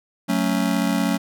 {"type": "chord", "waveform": "square", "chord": "F# minor", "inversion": "none", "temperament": "just", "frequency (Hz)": [185, 222, 277.5], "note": ["F#3", "A3", "C#4"], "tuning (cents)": [0, 16, 2], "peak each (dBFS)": -24, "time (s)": [0.28, 1.18], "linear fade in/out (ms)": 20, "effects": []}